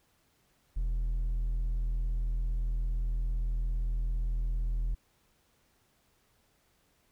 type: tone with hard clipping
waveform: sine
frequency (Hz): 41.2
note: E1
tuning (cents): 0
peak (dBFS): -29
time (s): 0.76-4.95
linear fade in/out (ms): 10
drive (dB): 3
effects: pink hiss -70 dBFS RMS until 7.11 s